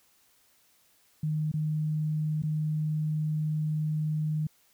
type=tone with dropouts; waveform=sine; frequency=153.9 Hz; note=D#3; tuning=19 cents flat; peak=-26 dBFS; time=1.23-4.47 s; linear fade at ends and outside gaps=5 ms; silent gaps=1.517-1.538 / 2.422-2.434 s; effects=white hiss -65 dBFS RMS until 4.73 s